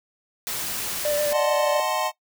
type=noise; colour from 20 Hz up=white; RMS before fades=-29 dBFS; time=0.47-1.33 s; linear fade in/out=0 ms
type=tone with vibrato; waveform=triangle; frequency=590 Hz; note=D5; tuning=8 cents sharp; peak=-19 dBFS; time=1.05-1.8 s; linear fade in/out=2 ms; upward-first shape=square; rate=7.3 Hz; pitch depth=16 cents each way
type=chord; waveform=square; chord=D# diminished seventh; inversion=none; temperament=equal; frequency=622.3 / 740 / 880 / 1046.5 Hz; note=D#5 / F#5 / A5 / C6; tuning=0 / 0 / 0 / 0 cents; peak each=-29 dBFS; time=1.31-2.12 s; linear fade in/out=50 ms
effects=noise-tail reverb RT60 0.1 s tail -18 dB re dry